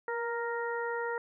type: harmonic tone with a mistuned harmonic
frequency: 466.2 Hz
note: A#4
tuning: in tune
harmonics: 1 / 2 / 3 / 4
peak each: -34 / -37 / -39 / -40 dBFS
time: 0.08-1.18 s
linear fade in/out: 2 ms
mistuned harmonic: 1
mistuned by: +23 cents
effects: none